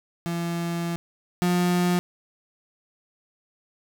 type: tone pair in turn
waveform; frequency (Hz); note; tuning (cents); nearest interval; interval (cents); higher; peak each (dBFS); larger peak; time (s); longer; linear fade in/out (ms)
35% pulse; 170 / 177.58; F3 / F3; -46 / +29; minor second; 75; second; -24 / -18; second; 0.26-0.96 / 1.42-1.99; first; 0
effects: none